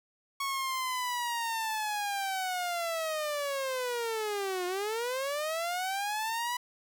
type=linear two-way sweep; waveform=sawtooth; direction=down then up; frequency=1108.7 to 354.1 to 989 Hz; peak=-27 dBFS; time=0.4-6.57 s; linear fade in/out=5 ms; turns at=4.66 s; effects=none